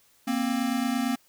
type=tone pair together; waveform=square; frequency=234.8 / 263.6 Hz; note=A#3 / C4; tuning=+13 / +13 cents; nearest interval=major second; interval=200 cents; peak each=-28 dBFS; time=0.27-1.16 s; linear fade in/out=10 ms; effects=white hiss -62 dBFS RMS until 1.28 s